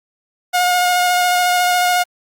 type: tone with vibrato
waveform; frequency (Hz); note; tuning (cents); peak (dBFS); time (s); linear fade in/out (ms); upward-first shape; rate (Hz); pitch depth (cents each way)
sawtooth; 718; F5; +48; -9; 0.53-2.04; 20; square; 14; 11
effects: Opus 48 kbps